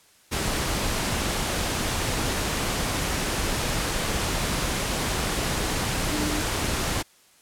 sine tone in noise, 300 Hz, D4, 37 cents sharp, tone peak -28 dBFS, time 6.11-6.42 s, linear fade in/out 20 ms, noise pink, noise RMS -26 dBFS, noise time 0.31-7.03 s, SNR -5 dB, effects white hiss -57 dBFS RMS until 7.41 s + low-pass 11000 Hz 12 dB/octave

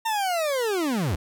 40% pulse linear sweep, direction down, 919 to 66.9 Hz, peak -22 dBFS, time 0.05-1.16 s, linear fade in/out 10 ms, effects none

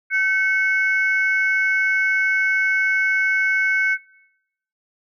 sine tone pair together, 1535 / 2202 Hz, G6 / C#7, -37 / -12 cents, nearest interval tritone, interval 625 cents, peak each -18 dBFS, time 0.1-3.98 s, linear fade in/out 50 ms, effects noise-tail reverb RT60 0.8 s tail -22 dB re dry + tanh soft clip ceiling -9 dBFS

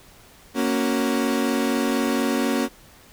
35% pulse chord, F# major, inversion first, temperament equal, 233.1 / 277.2 / 370 Hz, A#3 / C#4 / F#4, 0 / 0 / 0 cents, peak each -22 / -22 / -26 dBFS, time 0.54-2.69 s, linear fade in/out 50 ms, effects pink hiss -50 dBFS RMS until 3.12 s

